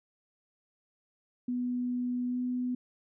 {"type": "tone with pitch glide", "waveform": "sine", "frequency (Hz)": [246.9, 249.2], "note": ["B3", "B3"], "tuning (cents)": [0, 16], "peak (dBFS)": -29, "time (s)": [1.48, 2.75], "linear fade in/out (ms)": 5, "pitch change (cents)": 16, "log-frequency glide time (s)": [2.27, 2.39], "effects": []}